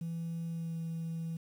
sine tone with pitch glide, 166.6 to 164.5 Hz, E3 to E3, +19 to -3 cents, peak -33 dBFS, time 0.01-1.37 s, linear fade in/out 5 ms, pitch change -22 cents, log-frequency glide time 0.48-0.78 s, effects tanh soft clip ceiling -33 dBFS + 10-bit

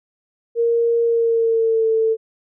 sine tone with pitch glide, 466.2 to 445.4 Hz, A#4 to A4, 0 to +21 cents, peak -14 dBFS, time 0.55-2.17 s, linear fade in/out 50 ms, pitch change -79 cents, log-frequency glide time 1.03-1.89 s, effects none

